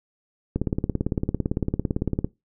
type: click train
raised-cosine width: 3 ms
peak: -10 dBFS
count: 31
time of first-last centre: 0.56-2.245 s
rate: 17.8 Hz
effects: noise-tail reverb RT60 0.2 s tail -20 dB re dry